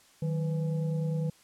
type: tone with frequency modulation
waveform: sine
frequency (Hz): 155.56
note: D#3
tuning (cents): 0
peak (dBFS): -27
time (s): 0.22-1.3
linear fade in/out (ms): 5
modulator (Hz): 341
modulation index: 0.57
effects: white hiss -60 dBFS RMS until 1.43 s + low-pass 10000 Hz 12 dB/octave